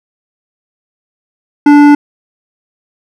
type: tone with hard clipping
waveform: sine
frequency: 291.4 Hz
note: D4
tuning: 13 cents flat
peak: -3 dBFS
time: 1.66-1.95 s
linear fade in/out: 5 ms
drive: 12 dB
effects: none